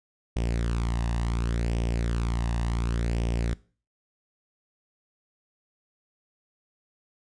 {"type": "tone with flanger", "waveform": "sawtooth", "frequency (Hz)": 57.9, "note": "A#1", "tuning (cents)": -11, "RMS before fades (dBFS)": -27, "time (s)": [0.36, 3.54], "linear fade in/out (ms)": 5, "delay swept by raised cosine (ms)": [0.35, 1.1], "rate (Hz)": 0.69, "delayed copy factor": 0.6, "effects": ["noise-tail reverb RT60 0.4 s tail -21 dB re dry", "resampled to 22050 Hz"]}